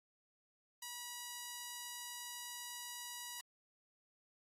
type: tone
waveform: 5% pulse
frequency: 968 Hz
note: B5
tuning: 35 cents flat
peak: -33 dBFS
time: 0.82-3.41 s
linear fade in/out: 5 ms
effects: AAC 48 kbps